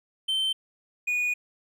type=tone pair in turn; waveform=triangle; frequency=3100 / 2460 Hz; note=G7 / D#7; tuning=-20 / -20 cents; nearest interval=major third; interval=400 cents; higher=first; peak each=-22 dBFS; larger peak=neither; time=0.28-0.53 / 1.07-1.34 s; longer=second; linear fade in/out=10 ms; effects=none